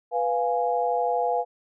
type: chord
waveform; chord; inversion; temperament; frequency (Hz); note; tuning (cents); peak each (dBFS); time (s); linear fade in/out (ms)
sine; F diminished; second; equal; 493.9 / 698.5 / 830.6; Cb5 / F5 / Ab5; 0 / 0 / 0; -26 / -25 / -27; 0.11-1.45; 50
effects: none